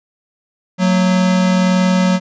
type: tone pair together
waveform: square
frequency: 184.15 / 225.7 Hz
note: F#3 / A3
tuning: -8 / +44 cents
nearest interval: major third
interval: 352 cents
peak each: -12 / -21 dBFS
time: 0.78-2.2 s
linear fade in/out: 50 ms
effects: resampled to 16000 Hz